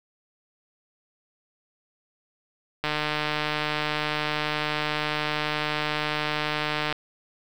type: click train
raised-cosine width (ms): 0.3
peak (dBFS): -10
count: 618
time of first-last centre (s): 2.84-6.926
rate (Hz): 151
effects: 7-bit